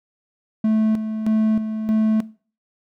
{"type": "tone with tremolo", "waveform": "triangle", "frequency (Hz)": 218.1, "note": "A3", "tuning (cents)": -15, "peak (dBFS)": -13, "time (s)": [0.64, 2.21], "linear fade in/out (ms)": 5, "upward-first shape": "square", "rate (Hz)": 1.6, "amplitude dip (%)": 60, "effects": ["noise-tail reverb RT60 0.4 s tail -19 dB re dry"]}